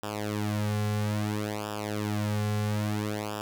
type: tone with flanger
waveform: sawtooth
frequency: 105.2 Hz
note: G#2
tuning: 23 cents sharp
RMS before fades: -30 dBFS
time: 0.03-3.41 s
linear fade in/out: 0 ms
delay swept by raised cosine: 0.47 to 3.27 ms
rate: 0.6 Hz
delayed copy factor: -0.95
effects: none